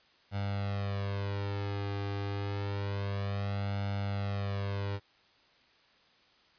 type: tone with flanger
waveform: sawtooth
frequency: 100 Hz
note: G2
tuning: 35 cents sharp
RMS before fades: -34 dBFS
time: 0.31-5 s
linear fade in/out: 50 ms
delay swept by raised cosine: 1.4 to 2.5 ms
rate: 0.28 Hz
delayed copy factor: +0.85
effects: white hiss -64 dBFS RMS until 6.58 s + resampled to 11025 Hz